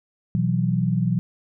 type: chord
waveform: sine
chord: B suspended fourth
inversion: none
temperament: just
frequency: 123.47 / 164.63 / 185.21 Hz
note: B2 / E3 / F#3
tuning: 0 / -2 / +2 cents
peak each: -23 dBFS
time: 0.35-1.19 s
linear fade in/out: 0 ms
effects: none